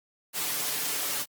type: noise with comb filter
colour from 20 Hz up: white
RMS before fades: -30 dBFS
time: 0.33-1.26 s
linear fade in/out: 50 ms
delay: 6.9 ms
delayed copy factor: +0.95
effects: high-pass 150 Hz 12 dB/octave + Opus 48 kbps